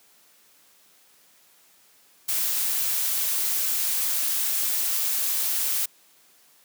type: noise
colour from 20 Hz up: blue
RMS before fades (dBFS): -25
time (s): 2.28-5.86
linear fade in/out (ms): 10
effects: white hiss -58 dBFS RMS until 6.64 s + high-pass 150 Hz 12 dB/octave